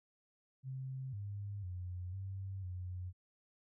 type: tone with pitch steps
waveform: sine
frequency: 131.7 / 101.2 / 90.2 / 96.4 / 90.7 Hz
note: C3 / G#2 / F#2 / G2 / F#2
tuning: +12 / -44 / -44 / -28 / -34 cents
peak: -40 dBFS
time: 0.63-3.13 s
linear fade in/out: 50 ms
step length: 500 ms
effects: none